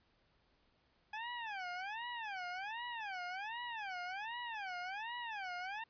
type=tone with vibrato; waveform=20% pulse; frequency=830.6 Hz; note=G#5; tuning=in tune; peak=-36 dBFS; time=1.13-5.84 s; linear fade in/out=5 ms; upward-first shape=sine; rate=1.3 Hz; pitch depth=270 cents each way; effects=pink hiss -74 dBFS RMS until 5.89 s + resampled to 11025 Hz